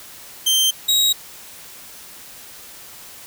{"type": "tone pair in turn", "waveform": "sawtooth", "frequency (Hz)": [3136, 3813], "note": ["G7", "A#7"], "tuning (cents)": [0, 38], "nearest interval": "minor third", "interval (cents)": 338, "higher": "second", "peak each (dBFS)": -11, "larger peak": "neither", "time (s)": [[0.46, 0.71], [0.88, 1.13]], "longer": "neither", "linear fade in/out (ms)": 10, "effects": ["white hiss -40 dBFS RMS until 3.26 s"]}